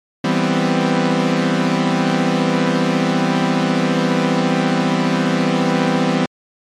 sawtooth chord, C major seventh, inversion first, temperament equal, 164.81 / 196 / 246.9 / 261.6 Hz, E3 / G3 / B3 / C4, 0 / 0 / 0 / 0 cents, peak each -16 dBFS, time 0.24-6.26 s, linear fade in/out 5 ms, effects low-pass 5000 Hz 12 dB/octave + MP3 64 kbps

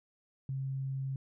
sine tone, 134.5 Hz, C3, 48 cents sharp, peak -33 dBFS, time 0.49-1.16 s, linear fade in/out 2 ms, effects none

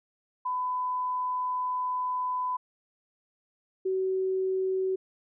sine tone pair in turn, 1003 / 377.7 Hz, B5 / F#4, +26 / +36 cents, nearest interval octave + perfect fourth, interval 1690 cents, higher first, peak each -27 / -25 dBFS, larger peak second, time 0.45-2.57 / 3.85-4.96 s, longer first, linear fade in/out 10 ms, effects none

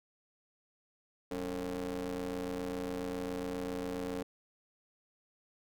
30% pulse ring-modulated tone, 87.31 Hz, F2, in tune, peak -30 dBFS, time 1.31-4.23 s, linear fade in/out 5 ms, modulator 364 Hz, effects none

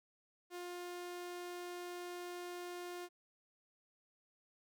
sawtooth tone, 353.9 Hz, F4, 23 cents sharp, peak -40 dBFS, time 0.5-3.09 s, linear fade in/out 50 ms, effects none

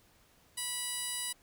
15% pulse tone with band-pass filter, 980 Hz, B5, 14 cents flat, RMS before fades -37 dBFS, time 0.57-1.33 s, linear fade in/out 10 ms, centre 9300 Hz, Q 1.3, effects pink hiss -65 dBFS RMS until 1.42 s

